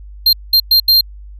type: tone bursts at uneven times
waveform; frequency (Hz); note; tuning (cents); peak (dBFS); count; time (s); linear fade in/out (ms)
square; 4186; C8; 0; -7; 4; 0.26-0.33 / 0.53-0.6 / 0.71-0.8 / 0.88-1.01; 5
effects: added 50 Hz sine -31 dBFS peak until 1.39 s